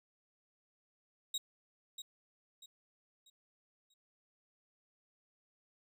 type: tone with echo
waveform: 30% pulse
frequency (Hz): 3800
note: A#7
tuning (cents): +33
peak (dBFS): -32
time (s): 1.34-1.38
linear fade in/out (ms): 5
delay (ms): 640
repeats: 4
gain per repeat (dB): -9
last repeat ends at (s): 3.94
effects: none